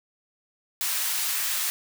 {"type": "high-pass noise", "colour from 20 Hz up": "white", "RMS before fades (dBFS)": -27, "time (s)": [0.81, 1.7], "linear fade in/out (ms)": 0, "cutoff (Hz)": 1100, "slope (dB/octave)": 12, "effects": []}